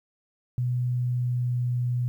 sine tone with pitch glide, 123.8 to 122.87 Hz, B2 to B2, +5 to -8 cents, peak -23 dBFS, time 0.58-2.08 s, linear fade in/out 0 ms, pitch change -13 cents, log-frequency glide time 0.87-1.67 s, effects 10-bit

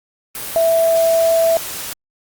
sine tone in noise, 660 Hz, E5, 2 cents sharp, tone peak -11 dBFS, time 0.56-1.57 s, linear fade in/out 0 ms, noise white, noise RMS -27 dBFS, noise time 0.35-1.93 s, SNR +13 dB, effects Opus 32 kbps

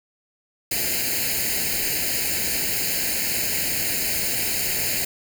white noise with comb filter, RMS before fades -24 dBFS, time 0.71-5.05 s, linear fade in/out 5 ms, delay 0.43 ms, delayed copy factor +0.9, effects none

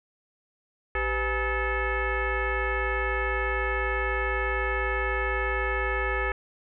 sine tone with frequency modulation, 839 Hz, G#5, 17 cents sharp, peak -24 dBFS, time 0.95-6.32 s, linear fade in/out 2 ms, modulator 448 Hz, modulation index 3, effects none

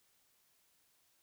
silence, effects white hiss -73 dBFS RMS until 1.22 s

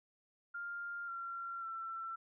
sine tone with pitch steps, 1400 / 1371.2 / 1343 Hz, F6 / F6 / E6, +4 / -32 / +32 cents, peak -40 dBFS, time 0.54-2.16 s, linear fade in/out 10 ms, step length 540 ms, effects none

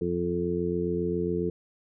harmonic tone with a mistuned harmonic, 87.31 Hz, F2, in tune, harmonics 1 / 2 / 3 / 4 / 5, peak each -37 / -31 / -36 / -30 / -30 dBFS, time 0.01-1.5 s, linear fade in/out 5 ms, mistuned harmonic 1, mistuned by -30 cents, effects none

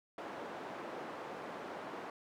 white band-pass noise, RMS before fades -45 dBFS, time 0.18-2.1 s, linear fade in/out 2 ms, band 250 to 930 Hz, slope 12 dB/octave, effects none

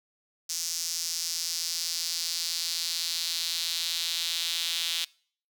sawtooth tone with high-pass filter sweep, 167.8 Hz, E3, 31 cents sharp, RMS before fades -31 dBFS, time 0.49-5.05 s, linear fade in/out 10 ms, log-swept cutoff 5700 to 3500 Hz, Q 3, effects noise-tail reverb RT60 0.5 s tail -24 dB re dry

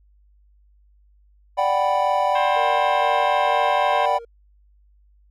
triangle chord, G major seventh, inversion second, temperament equal, 587.3 / 740 / 784 / 987.8 Hz, D5 / F#5 / G5 / B5, 0 / 0 / 0 / 0 cents, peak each -21 dBFS, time 1.57-4.19 s, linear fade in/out 20 ms
harmonic tone, 530 Hz, C5, 22 cents sharp, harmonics 2 / 3 / 4 / 5 / 6 / 7, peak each -27 / -31 / -33 / -35 / -37 / -38 dBFS, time 2.35-4.06 s, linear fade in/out 5 ms
triangle tone with tremolo, 466.2 Hz, A#4, in tune, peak -29 dBFS, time 2.56-4.25 s, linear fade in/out 5 ms, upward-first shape square, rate 2.2 Hz, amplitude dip 45%
effects added 50 Hz sine -53 dBFS peak until 5.3 s

